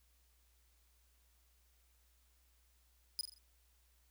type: tone with echo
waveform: sawtooth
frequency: 5000 Hz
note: D#8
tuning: 8 cents sharp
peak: -32 dBFS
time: 3.19-3.21 s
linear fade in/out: 0 ms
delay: 43 ms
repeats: 4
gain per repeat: -7 dB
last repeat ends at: 3.382 s
effects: added 60 Hz sine -70 dBFS peak until 4.1 s + white hiss -75 dBFS RMS until 4.1 s